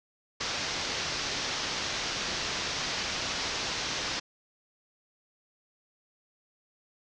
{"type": "low-pass noise", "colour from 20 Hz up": "white", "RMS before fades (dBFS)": -33, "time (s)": [0.4, 4.2], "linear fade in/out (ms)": 10, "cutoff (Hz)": 6100, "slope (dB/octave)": 48, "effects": []}